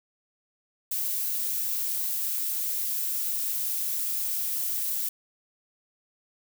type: noise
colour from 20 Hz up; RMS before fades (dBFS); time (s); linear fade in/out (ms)
violet; -29; 0.91-5.09; 5
effects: none